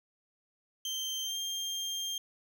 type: tone with pitch glide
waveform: 30% pulse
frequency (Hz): 3136 to 3196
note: G7 to G7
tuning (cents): 0 to +33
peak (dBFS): -31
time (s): 0.85-2.18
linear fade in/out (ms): 2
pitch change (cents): +33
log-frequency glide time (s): 1.23-1.37
effects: none